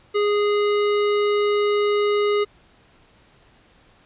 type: tone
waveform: square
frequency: 413.7 Hz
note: G#4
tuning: 7 cents flat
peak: -18 dBFS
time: 0.14-2.45 s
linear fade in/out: 20 ms
effects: pink hiss -55 dBFS RMS until 4.05 s + resampled to 8000 Hz